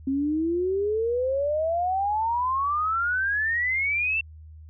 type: exponential sweep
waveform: sine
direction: up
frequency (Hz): 264.9 to 2709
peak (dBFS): -22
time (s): 0.07-4.21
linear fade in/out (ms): 5
effects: added 78 Hz sine -42 dBFS peak until 4.69 s